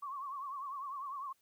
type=tone with vibrato; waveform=sine; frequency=1101 Hz; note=C#6; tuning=12 cents flat; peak=-39 dBFS; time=0.02-1.33 s; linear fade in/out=10 ms; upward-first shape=triangle; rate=10 Hz; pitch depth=120 cents each way; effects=white hiss -75 dBFS RMS until 1.41 s